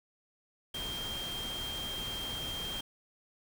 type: tone in noise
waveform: sine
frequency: 3190 Hz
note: G7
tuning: 30 cents sharp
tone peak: -37 dBFS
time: 0.74-2.81 s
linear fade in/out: 5 ms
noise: pink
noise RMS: -42 dBFS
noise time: 0.74-2.81 s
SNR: +2 dB
effects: none